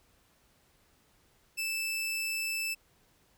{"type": "tone", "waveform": "sawtooth", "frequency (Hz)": 2637, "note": "E7", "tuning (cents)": 0, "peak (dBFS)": -28, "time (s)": [1.57, 2.75], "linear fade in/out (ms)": 20, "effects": ["pink hiss -67 dBFS RMS until 3.37 s"]}